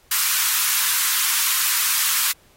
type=high-pass noise; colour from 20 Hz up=white; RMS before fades=-20 dBFS; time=0.11-2.32 s; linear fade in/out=5 ms; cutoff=990 Hz; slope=48 dB/octave; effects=pink hiss -56 dBFS RMS until 2.56 s + AAC 48 kbps